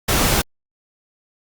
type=noise; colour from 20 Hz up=pink; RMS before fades=-17 dBFS; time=0.08-0.42 s; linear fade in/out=10 ms; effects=Opus 48 kbps